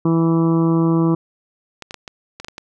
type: harmonic tone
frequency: 164.81 Hz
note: E3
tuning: in tune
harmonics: 1 / 2 / 3 / 4 / 5 / 6 / 7 / 8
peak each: -16 / -16 / -28 / -34 / -35 / -30 / -30 / -40 dBFS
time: 0.05-1.15 s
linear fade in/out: 5 ms
type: clicks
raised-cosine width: 0.2 ms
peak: -15 dBFS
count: 8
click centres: 1.823 / 1.909 / 1.943 / 2.078 / 2.4 / 2.446 / 2.484 / 2.581 s
effects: none